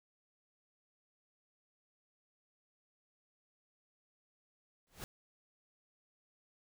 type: noise with exponential growth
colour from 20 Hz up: pink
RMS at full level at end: -41 dBFS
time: 4.87-5.04 s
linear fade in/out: 0 ms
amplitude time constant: 35 ms
effects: none